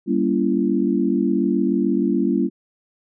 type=chord; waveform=sine; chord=G diminished seventh; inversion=none; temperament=just; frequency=196 / 235.2 / 282.2 / 338.7 Hz; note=G3 / Bb3 / Db4 / Fb4; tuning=0 / +16 / +31 / +47 cents; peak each=-22 dBFS; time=0.06-2.5 s; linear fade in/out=50 ms; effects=none